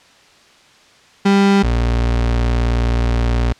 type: tone pair in turn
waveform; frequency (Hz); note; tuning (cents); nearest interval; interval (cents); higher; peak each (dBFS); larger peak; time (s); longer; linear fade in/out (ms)
35% pulse; 198.1 / 58.9; G3 / A#1; +18 / +19; octave + major sixth; 2099; first; -8 / -12; first; 1.25-1.63 / 1.63-3.53; second; 10
effects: white hiss -48 dBFS RMS until 3.59 s + low-pass 5000 Hz 12 dB/octave